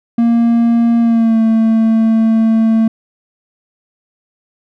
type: tone with pitch glide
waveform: triangle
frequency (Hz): 233.1 to 223.6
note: A#3 to A3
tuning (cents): 0 to +28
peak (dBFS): -6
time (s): 0.18-2.88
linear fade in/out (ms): 5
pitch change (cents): -72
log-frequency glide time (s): 1-1.39
effects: none